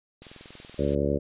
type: noise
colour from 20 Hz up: blue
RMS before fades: -38 dBFS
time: 0.22-0.95 s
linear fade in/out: 2 ms
type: click train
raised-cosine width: 2 ms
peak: -34 dBFS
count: 12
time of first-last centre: 0.22-0.744 s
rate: 21 Hz
type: harmonic tone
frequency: 71.3 Hz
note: C#2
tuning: 49 cents sharp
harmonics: 1 / 2 / 3 / 4 / 5 / 6 / 7 / 8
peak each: -31 / -31 / -31 / -31 / -31 / -31 / -31 / -31 dBFS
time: 0.78-1.19 s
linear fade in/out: 20 ms
effects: resampled to 8000 Hz